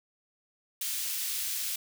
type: high-pass noise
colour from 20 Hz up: white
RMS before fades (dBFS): -33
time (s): 0.81-1.76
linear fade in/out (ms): 5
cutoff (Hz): 2500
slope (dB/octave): 12
effects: none